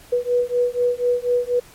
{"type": "beating tone pair", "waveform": "sine", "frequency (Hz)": [486.9, 491], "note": ["B4", "B4"], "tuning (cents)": [-25, -10], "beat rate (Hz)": 4.1, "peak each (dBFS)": -20, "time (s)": [0.12, 1.6], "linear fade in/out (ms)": 10, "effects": ["pink hiss -47 dBFS RMS until 1.74 s", "MP3 64 kbps"]}